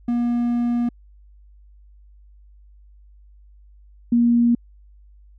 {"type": "tone pair in turn", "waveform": ["triangle", "sine"], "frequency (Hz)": [239.1, 236.9], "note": ["A#3", "A#3"], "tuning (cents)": [44, 28], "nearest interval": "unison", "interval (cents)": 16, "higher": "first", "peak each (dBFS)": [-16, -13], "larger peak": "second", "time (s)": [[0.08, 0.89], [4.12, 4.55]], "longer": "first", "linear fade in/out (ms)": 5, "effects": ["added 50 Hz sine -46 dBFS peak until 5.38 s"]}